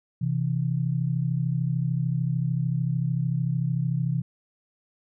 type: tone pair together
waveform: sine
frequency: 130 / 163.42 Hz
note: C3 / E3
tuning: -11 / -15 cents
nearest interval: major third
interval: 396 cents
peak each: -25 / -26 dBFS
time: 0.21-4.22 s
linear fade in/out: 10 ms
effects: none